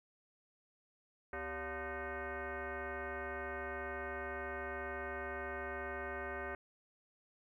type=tone with frequency modulation; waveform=sine; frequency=572 Hz; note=D5; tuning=46 cents flat; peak=-39 dBFS; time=1.33-6.55 s; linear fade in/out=2 ms; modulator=321 Hz; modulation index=4.3; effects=13-bit